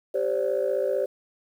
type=chord; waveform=sine; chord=G suspended fourth; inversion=none; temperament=equal with one note detuned; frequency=392 / 523.3 / 578.9 Hz; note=G4 / C5 / D5; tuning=0 / 0 / -25 cents; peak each=-27 / -25 / -26 dBFS; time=0.14-1.06 s; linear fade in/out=10 ms; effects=tanh soft clip ceiling -16 dBFS + 9-bit